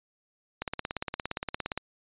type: click train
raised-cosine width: 0.3 ms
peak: -15 dBFS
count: 21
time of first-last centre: 0.62-1.776 s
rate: 17.3 Hz
effects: resampled to 8000 Hz